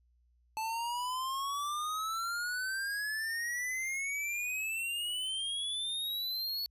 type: exponential sweep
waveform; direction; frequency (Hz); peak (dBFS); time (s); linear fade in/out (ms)
square; up; 873 to 4435; -34; 0.57-6.66; 0
effects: added 60 Hz sine -66 dBFS peak until 6.7 s + resampled to 32000 Hz